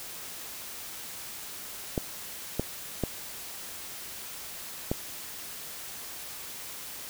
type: clicks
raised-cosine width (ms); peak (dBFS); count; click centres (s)
2; -13; 4; 1.978 / 2.596 / 3.037 / 4.915
effects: white hiss -41 dBFS RMS until 7.09 s